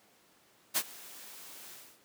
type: noise with ADSR envelope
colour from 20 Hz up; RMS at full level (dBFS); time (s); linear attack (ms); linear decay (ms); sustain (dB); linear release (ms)
white; -27; 0.74-2; 29; 57; -22; 280
effects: pink hiss -64 dBFS RMS until 2.04 s + high-pass 200 Hz 12 dB/octave